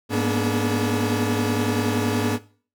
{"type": "tone cluster", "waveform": "40% pulse", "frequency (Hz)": [103.1, 236.6, 247.2, 291.8, 424.7], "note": ["G#2", "A#3", "B3", "D4", "G#4"], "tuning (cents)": [-12, 26, 2, -11, 39], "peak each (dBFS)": -26, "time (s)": [0.09, 2.39], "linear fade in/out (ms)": 50, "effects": ["noise-tail reverb RT60 0.4 s tail -17 dB re dry"]}